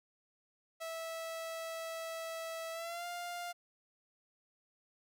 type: tone with pitch glide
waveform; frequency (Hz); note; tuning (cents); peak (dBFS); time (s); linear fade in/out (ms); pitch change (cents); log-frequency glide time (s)
sawtooth; 654 to 700.9; E5 to F5; -14 to +6; -36; 0.8-3.53; 20; +120; 2.72-3.06
effects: none